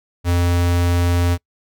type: tone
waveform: square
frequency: 87.31 Hz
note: F2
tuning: in tune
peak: -15 dBFS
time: 0.24-1.38 s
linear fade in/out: 50 ms
effects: noise-tail reverb RT60 0.1 s tail -24 dB re dry